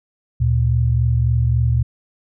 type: tone pair together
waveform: sine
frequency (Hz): 74.27 / 117.9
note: D2 / A#2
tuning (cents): +20 / +20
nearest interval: minor sixth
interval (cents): 800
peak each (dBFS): -18 / -15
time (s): 0.4-1.83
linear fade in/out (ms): 10
effects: none